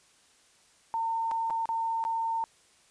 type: tone with dropouts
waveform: sine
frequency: 908 Hz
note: A#5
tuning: 46 cents flat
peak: -27 dBFS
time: 0.94-2.44 s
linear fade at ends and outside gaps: 0 ms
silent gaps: 1.312-1.316 / 1.5-1.506 / 1.656-1.69 / 2.04-2.05 s
effects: white hiss -62 dBFS RMS until 2.9 s + resampled to 22050 Hz